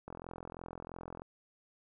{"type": "click train", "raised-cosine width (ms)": 1, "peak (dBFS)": -30, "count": 50, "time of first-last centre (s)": [0.08, 1.22], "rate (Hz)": 43, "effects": []}